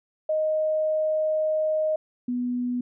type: tone pair in turn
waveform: sine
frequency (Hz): 622.3 / 246.1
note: D#5 / B3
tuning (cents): 0 / -6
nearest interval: octave + major third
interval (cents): 1606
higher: first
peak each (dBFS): -21 / -24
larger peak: first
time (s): 0.29-1.96 / 2.28-2.81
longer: first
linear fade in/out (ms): 5
effects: none